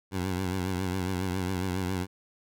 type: tone with vibrato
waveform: 15% pulse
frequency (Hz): 92.5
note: F#2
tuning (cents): 0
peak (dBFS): -22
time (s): 0.11-2.07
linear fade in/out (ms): 50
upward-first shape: triangle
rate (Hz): 7.3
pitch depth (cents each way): 93
effects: none